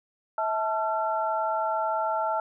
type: tone cluster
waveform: sine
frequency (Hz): 648 / 877 / 1359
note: E5 / A5 / F6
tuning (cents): -30 / -6 / -48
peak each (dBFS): -29 / -27 / -31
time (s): 0.38-2.4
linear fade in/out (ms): 2
effects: none